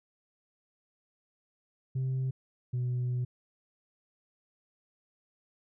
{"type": "tone pair in turn", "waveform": "sine", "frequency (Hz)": [130.81, 124.19], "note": ["C3", "B2"], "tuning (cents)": [0, 10], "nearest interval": "minor second", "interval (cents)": 90, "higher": "first", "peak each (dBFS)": -26, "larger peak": "neither", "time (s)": [[1.95, 2.31], [2.73, 3.25]], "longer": "second", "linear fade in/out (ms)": 10, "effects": ["tanh soft clip ceiling -27 dBFS"]}